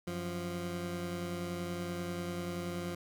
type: tone pair together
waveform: 20% pulse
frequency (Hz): 92.5 / 174.62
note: F#2 / F3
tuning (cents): 0 / 0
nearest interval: major seventh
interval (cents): 1100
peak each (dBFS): -38 / -32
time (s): 0.07-2.95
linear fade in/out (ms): 5
effects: none